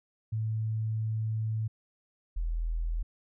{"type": "tone pair in turn", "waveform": "sine", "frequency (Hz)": [110, 41.2], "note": ["A2", "E1"], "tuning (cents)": [0, 0], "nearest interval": "octave + perfect fourth", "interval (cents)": 1700, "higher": "first", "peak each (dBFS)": -28, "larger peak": "neither", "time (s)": [[0.32, 1.68], [2.36, 3.03]], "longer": "first", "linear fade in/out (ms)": 10, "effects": []}